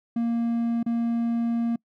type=tone with dropouts; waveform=triangle; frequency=233.1 Hz; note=A#3; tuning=in tune; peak=-20 dBFS; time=0.16-1.76 s; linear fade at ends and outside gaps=5 ms; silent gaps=0.83-0.862 s; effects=noise-tail reverb RT60 0.1 s tail -26 dB re dry